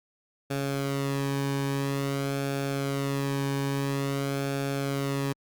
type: tone with flanger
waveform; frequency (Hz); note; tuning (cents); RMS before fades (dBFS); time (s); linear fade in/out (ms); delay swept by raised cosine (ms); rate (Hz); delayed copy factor
sawtooth; 138.59; C#3; 0; -29; 0.5-5.33; 10; 1 to 1.5; 0.49; -0.65
effects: Opus 48 kbps